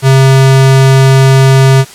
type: tone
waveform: square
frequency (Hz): 133.8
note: C3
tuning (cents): +39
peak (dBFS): -3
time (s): 0.02-1.85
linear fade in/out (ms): 50
effects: white hiss -32 dBFS RMS until 1.94 s + low-pass 10000 Hz 12 dB/octave